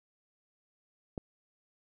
click, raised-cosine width 2 ms, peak -23 dBFS, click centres 1.178 s, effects none

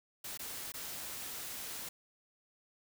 white noise with dropouts, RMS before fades -43 dBFS, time 0.24-1.89 s, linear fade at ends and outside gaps 5 ms, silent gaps 0.375-0.392 / 0.721-0.739 s, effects none

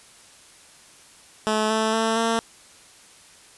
10% pulse tone with pitch steps, 216 / 219.9 / 223.9 / 227.9 Hz, A3 / A3 / A3 / A#3, -32 / -1 / +30 / -39 cents, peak -12 dBFS, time 1.47-2.39 s, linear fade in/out 0 ms, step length 230 ms, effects white hiss -50 dBFS RMS until 3.57 s + resampled to 24000 Hz

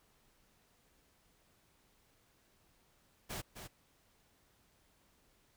pink noise with echo, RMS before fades -42 dBFS, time 3.29-3.42 s, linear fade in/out 20 ms, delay 260 ms, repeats 1, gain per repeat -7 dB, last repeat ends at 3.68 s, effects pink hiss -71 dBFS RMS until 5.56 s

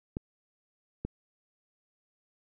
clicks, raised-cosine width 3 ms, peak -20 dBFS, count 2, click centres 0.169 / 1.05 s, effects none

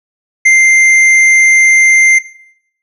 triangle tone with tanh clipping, 2092 Hz, C7, 1 cent flat, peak -5 dBFS, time 0.45-2.19 s, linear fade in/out 10 ms, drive 14 dB, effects noise-tail reverb RT60 0.7 s tail -18 dB re dry + low-pass 10000 Hz 12 dB/octave

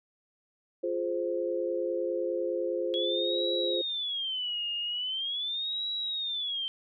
sine chord, F minor, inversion none, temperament just, 349.2 / 419.1 / 523.8 Hz, F4 / Ab4 / C5, 0 / +16 / +2 cents, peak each -32 / -35 / -31 dBFS, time 0.83-3.82 s, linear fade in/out 10 ms
sine tone with vibrato, 3322 Hz, G#7, in tune, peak -30 dBFS, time 2.94-6.68 s, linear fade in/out 0 ms, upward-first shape sine, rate 0.42 Hz, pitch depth 270 cents each way
effects none

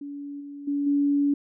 sine tone with level steps, 285.1 Hz, C#4, 49 cents sharp, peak -33 / -36 / -23 / -19 dBFS, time 0.01-1.34 s, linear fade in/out 5 ms, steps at 0.4 / 0.67 / 0.86 s, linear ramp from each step 10 ms, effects none

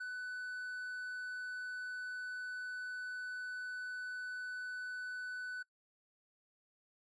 triangle tone, 1496 Hz, F#6, 19 cents sharp, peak -38 dBFS, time 0-5.63 s, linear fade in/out 10 ms, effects noise-tail reverb RT60 0.1 s tail -23 dB re dry + resampled to 24000 Hz

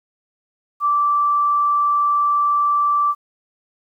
sine tone, 1167 Hz, D6, 11 cents flat, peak -14 dBFS, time 0.8-3.15 s, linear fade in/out 50 ms, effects 9-bit

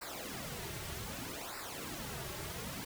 pink noise with flanger, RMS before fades -43 dBFS, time 0.01-2.85 s, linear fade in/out 10 ms, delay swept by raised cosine 0.31 to 4.11 ms, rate 0.64 Hz, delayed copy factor -0.8, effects none

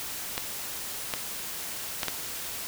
clicks, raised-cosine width 0.2 ms, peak -10 dBFS, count 4, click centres 0.379 / 1.138 / 2.032 / 2.083 s, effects white hiss -36 dBFS RMS until 2.67 s

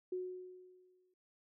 sine tone with exponential decay, 366.4 Hz, F#4, 17 cents flat, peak -35 dBFS, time 0.12-1.14 s, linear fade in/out 5 ms, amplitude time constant 220 ms, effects none

